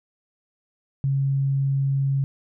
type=tone; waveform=sine; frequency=137.1 Hz; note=C#3; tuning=19 cents flat; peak=-19 dBFS; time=1.04-2.24 s; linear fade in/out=0 ms; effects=none